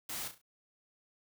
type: noise with echo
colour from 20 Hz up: white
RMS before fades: -40 dBFS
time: 0.09-0.28 s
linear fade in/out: 5 ms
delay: 34 ms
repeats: 4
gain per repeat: -8 dB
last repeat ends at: 0.416 s
effects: none